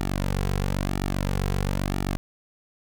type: tone with flanger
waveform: sawtooth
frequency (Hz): 47.64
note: G1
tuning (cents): -49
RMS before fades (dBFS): -26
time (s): 0-2.17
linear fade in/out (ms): 0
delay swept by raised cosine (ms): 1.9 to 3.4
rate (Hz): 1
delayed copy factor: -0.7
effects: none